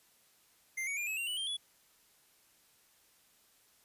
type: tone with pitch steps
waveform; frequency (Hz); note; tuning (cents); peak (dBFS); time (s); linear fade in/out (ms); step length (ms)
square; 2093 / 2243 / 2404 / 2577 / 2762 / 2960 / 3172 / 3400; C7 / C#7 / D7 / E7 / F7 / F#7 / G7 / G#7; 0 / +20 / +40 / -40 / -20 / 0 / +20 / +40; -35; 0.77-1.57; 10; 100
effects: white hiss -67 dBFS RMS until 3.84 s + resampled to 32000 Hz